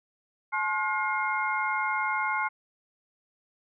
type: tone cluster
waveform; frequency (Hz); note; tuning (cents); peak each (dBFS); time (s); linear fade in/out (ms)
sine; 858 / 1068 / 1431 / 2128; A5 / C6 / F6 / C7; -44 / +35 / +42 / +29; -31; 0.52-2.49; 20
effects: none